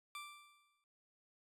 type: tone with exponential decay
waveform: 20% pulse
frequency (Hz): 1174.7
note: D6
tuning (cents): 0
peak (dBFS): -39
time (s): 0.15-0.84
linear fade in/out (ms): 1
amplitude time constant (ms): 150
effects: resampled to 32000 Hz